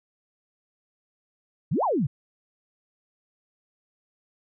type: exponential two-way sweep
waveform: sine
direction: up then down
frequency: 116.54 to 1075 to 116.54 Hz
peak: -21 dBFS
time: 1.71-2.07 s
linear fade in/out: 10 ms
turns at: 1.84 s
effects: none